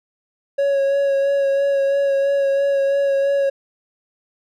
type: tone with vibrato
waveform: triangle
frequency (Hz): 554.4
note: C#5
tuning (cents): 0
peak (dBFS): -13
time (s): 0.58-3.5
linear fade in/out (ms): 10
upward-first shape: sine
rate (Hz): 3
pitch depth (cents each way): 19
effects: none